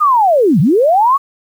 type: linear two-way sweep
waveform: sine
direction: down then up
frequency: 1256 to 130.2 to 1149 Hz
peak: -7 dBFS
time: 0-1.18 s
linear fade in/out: 20 ms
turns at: 0.6 s
effects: 7-bit